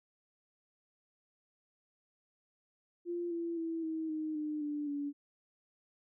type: tone with pitch steps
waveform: sine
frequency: 346.8 / 337.5 / 328.5 / 319.7 / 311.1 / 302.8 / 294.7 / 286.8 Hz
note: F4 / E4 / E4 / D#4 / D#4 / D#4 / D4 / D4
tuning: -12 / +41 / -6 / +47 / 0 / -47 / +6 / -41 cents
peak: -34 dBFS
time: 3.05-5.13 s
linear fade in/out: 50 ms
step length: 260 ms
effects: none